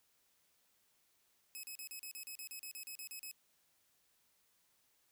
5% pulse tone bursts, 2561 Hz, D#7, 49 cents sharp, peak -36 dBFS, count 15, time 1.55-3.313 s, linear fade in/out 0 ms, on 83 ms, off 37 ms, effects white hiss -75 dBFS RMS until 5.11 s

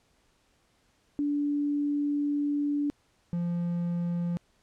sine / triangle tone pair in turn, 290 / 172.92 Hz, D4 / F3, -22 / -17 cents, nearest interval major sixth, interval 895 cents, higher first, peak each -25 dBFS, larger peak neither, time 1.19-2.9 / 3.33-4.37 s, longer first, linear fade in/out 0 ms, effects pink hiss -68 dBFS RMS until 4.62 s + low-pass 9000 Hz 12 dB/octave

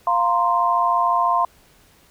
sine chord, F suspended fourth, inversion none, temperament equal, 698.5 / 932.3 / 1046.5 Hz, F5 / Bb5 / C6, 0 / 0 / 0 cents, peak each -21 / -22 / -18 dBFS, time 0.07-1.45 s, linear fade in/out 2 ms, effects pink hiss -54 dBFS RMS until 2.1 s

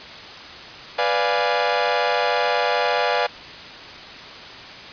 sawtooth chord, B diminished seventh, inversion none, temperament equal, 493.9 / 587.3 / 698.5 / 830.6 Hz, B4 / D5 / F5 / Ab5, 0 / 0 / 0 / 0 cents, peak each -20 dBFS, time 0.98-3.27 s, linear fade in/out 10 ms, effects white hiss -37 dBFS RMS until 4.92 s + resampled to 11025 Hz

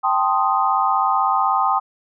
sine chord, A half-diminished seventh, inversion third, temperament equal, 784 / 880 / 1046.5 / 1244.5 Hz, G5 / A5 / C6 / Eb6, 0 / 0 / 0 / 0 cents, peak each -20 / -23 / -21 / -20 dBFS, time 0.03-1.8 s, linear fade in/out 20 ms, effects none

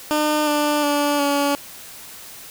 15% pulse tone with pitch steps, 302.3 / 296.2 / 290.3 / 284.5 Hz, D#4 / D4 / D4 / C#4, -50 / +15 / -20 / +45 cents, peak -11 dBFS, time 0.11-1.55 s, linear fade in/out 0 ms, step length 360 ms, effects white hiss -39 dBFS RMS until 2.5 s

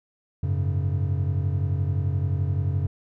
triangle chord, F# suspended second, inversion none, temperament just, 92.5 / 104.06 / 138.75 Hz, F#2 / G#2 / C#3, 0 / +4 / +2 cents, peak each -22 / -28 / -25 dBFS, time 0.43-2.87 s, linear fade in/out 5 ms, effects none

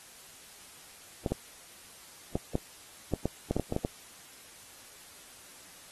clicks, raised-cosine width 2 ms, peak -15 dBFS, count 12, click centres 1.262 / 1.32 / 2.355 / 2.554 / 3.137 / 3.256 / 3.51 / 3.566 / 3.597 / 3.724 / 3.764 / 3.849 s, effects white hiss -52 dBFS RMS until 5.91 s + AAC 32 kbps

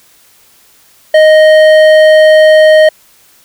triangle tone with hard clipping, 622.3 Hz, D#5, in tune, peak -3 dBFS, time 1.14-2.89 s, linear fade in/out 5 ms, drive 14 dB, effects white hiss -45 dBFS RMS until 3.44 s

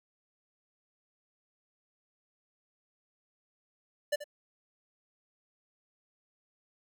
square tone with echo, 587.3 Hz, D5, in tune, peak -27 dBFS, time 4.12-4.16 s, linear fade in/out 10 ms, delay 82 ms, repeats 1, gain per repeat -13 dB, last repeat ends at 4.242 s, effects none

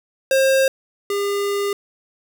square tone pair in turn, 534 / 403.3 Hz, C5 / G4, +35 / +49 cents, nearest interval perfect fourth, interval 486 cents, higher first, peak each -14 / -20 dBFS, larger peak first, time 0.31-0.68 / 1.1-1.73 s, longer second, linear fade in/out 2 ms, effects none

